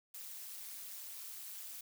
blue noise with amplitude modulation, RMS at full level -44 dBFS, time 0.14-1.81 s, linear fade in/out 5 ms, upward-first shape sine, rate 203 Hz, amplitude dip 85%, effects none

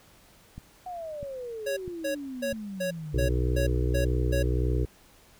click train, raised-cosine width 5 ms, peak -27 dBFS, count 4, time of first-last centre 0.58-2.528 s, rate 1.54 Hz
sine exponential sweep, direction down, 742 to 130.1 Hz, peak -34 dBFS, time 0.86-3.3 s, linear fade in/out 5 ms
square tone bursts, 554.4 Hz, C#5, in tune, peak -28 dBFS, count 8, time 1.66-4.43 s, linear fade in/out 10 ms, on 110 ms, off 270 ms
harmonic tone, 61.74 Hz, B1, in tune, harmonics 1 / 2 / 4 / 5 / 6 / 7 / 8, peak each -25 / -29 / -42 / -35 / -35 / -35 / -41 dBFS, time 3.13-4.86 s, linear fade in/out 20 ms
effects pink hiss -57 dBFS RMS until 5.39 s

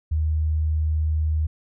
sine tone, 77.78 Hz, D#2, in tune, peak -19 dBFS, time 0.11-1.47 s, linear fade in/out 10 ms, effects none

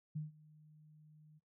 sine tone with ADSR envelope, 153 Hz, D#3, 29 cents flat, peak -36 dBFS, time 0.15-1.4 s, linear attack 13 ms, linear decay 150 ms, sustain -23 dB, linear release 28 ms, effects noise-tail reverb RT60 0.2 s tail -22 dB re dry

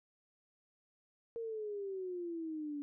sine exponential sweep, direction down, 466.2 to 285.2 Hz, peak -38 dBFS, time 1.36-2.82 s, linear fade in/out 0 ms, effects none

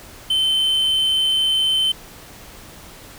triangle tone, 3078 Hz, G7, 32 cents flat, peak -14 dBFS, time 0.3-1.92 s, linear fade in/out 5 ms, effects pink hiss -41 dBFS RMS until 3.18 s

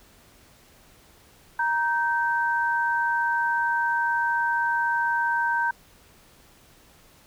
sine tone pair together, 938.5 / 1554 Hz, A#5 / G6, +11 / -16 cents, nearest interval major sixth, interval 873 cents, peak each -24 dBFS, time 1.59-5.71 s, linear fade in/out 5 ms, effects pink hiss -55 dBFS RMS until 7.26 s

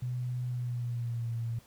sine tone with pitch glide, 124.3 to 115.98 Hz, B2 to A#2, +12 to -8 cents, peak -31 dBFS, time 0.02-1.59 s, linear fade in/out 5 ms, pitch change -120 cents, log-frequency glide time 0.46-1.32 s, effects pink hiss -60 dBFS RMS until 1.66 s

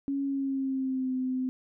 sine tone with pitch glide, 277.2 to 257.1 Hz, C#4 to C4, 0 to -30 cents, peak -27 dBFS, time 0.08-1.49 s, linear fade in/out 0 ms, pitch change -130 cents, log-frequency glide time 0.23-1.14 s, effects none

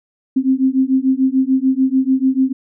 sine beating tone pair, 260 / 266.8 Hz, C4 / C4, -11 / +34 cents, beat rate 6.8 Hz, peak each -15 dBFS, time 0.36-2.53 s, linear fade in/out 10 ms, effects none

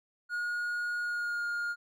triangle tone with pitch glide, 1440 to 1417.7 Hz, F#6 to F6, -47 to +26 cents, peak -29 dBFS, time 0.29-1.76 s, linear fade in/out 50 ms, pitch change -27 cents, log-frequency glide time 1.02-1.46 s, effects none

